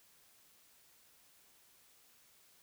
silence, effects white hiss -66 dBFS RMS until 2.62 s

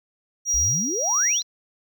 triangle tone with tremolo, 5730 Hz, F8, 44 cents sharp, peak -17 dBFS, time 0.45-1.43 s, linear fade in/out 50 ms, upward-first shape sine, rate 1.6 Hz, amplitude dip 55%
sine exponential sweep, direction up, 52.7 to 4178 Hz, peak -26 dBFS, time 0.54-1.42 s, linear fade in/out 0 ms
effects none

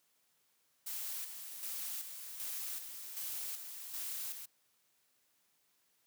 blue noise with tremolo, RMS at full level -41 dBFS, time 0.86-4.46 s, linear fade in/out 10 ms, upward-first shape square, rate 1.3 Hz, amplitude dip 50%, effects white hiss -75 dBFS RMS until 6.06 s + high-pass 100 Hz 12 dB/octave

